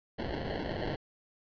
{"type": "noise with sample-and-hold", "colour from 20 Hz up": "white", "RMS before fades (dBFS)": -35, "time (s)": [0.18, 0.96], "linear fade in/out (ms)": 10, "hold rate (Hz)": 1225, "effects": ["resampled to 11025 Hz"]}